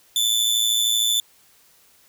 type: tone with amplitude modulation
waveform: sawtooth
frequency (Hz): 3510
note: A7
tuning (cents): -5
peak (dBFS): -12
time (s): 0.16-1.2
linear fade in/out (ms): 2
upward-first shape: sine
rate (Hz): 113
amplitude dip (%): 65
effects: white hiss -56 dBFS RMS until 2.08 s